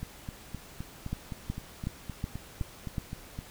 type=two click trains; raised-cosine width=5 ms; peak=-19 / -24 dBFS; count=6 / 14; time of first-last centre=1.13-2.982 / 0.03-3.389 s; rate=2.7 / 3.87 Hz; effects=pink hiss -50 dBFS RMS until 3.5 s